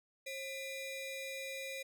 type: ring-modulated tone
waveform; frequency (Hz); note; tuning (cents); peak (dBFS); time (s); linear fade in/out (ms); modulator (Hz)
30% pulse; 1471; F#6; -11; -35; 0.26-1.83; 10; 933
effects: none